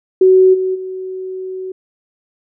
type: tone with level steps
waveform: sine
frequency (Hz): 374.6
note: F#4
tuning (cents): +21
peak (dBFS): -5 / -14 / -22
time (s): 0.21-1.72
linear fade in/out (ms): 5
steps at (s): 0.53 / 0.74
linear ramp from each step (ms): 20
effects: none